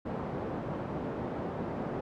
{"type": "band-pass noise", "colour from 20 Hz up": "pink", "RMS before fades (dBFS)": -36, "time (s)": [0.05, 2.01], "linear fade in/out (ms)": 10, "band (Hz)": [130, 790], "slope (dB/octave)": 12, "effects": []}